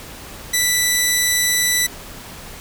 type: tone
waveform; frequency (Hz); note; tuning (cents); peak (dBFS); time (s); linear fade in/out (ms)
10% pulse; 1975.5; B6; 0; -6; 0.53-1.87; 10
effects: pink hiss -36 dBFS RMS until 2.6 s